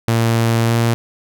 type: tone with pitch glide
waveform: sawtooth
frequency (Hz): 115.1 to 116.44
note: A#2 to A#2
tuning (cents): -22 to -2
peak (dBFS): -9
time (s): 0.08-0.94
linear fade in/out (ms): 0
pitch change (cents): +20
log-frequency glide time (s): 0.65-0.72
effects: none